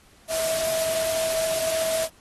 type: tone in noise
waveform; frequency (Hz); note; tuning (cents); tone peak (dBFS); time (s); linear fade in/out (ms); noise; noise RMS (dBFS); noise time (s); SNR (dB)
sine; 647; E5; -32; -24; 0.28-2.09; 50; white; -29; 0.28-2.09; +2
effects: pink hiss -56 dBFS RMS until 2.2 s + AAC 32 kbps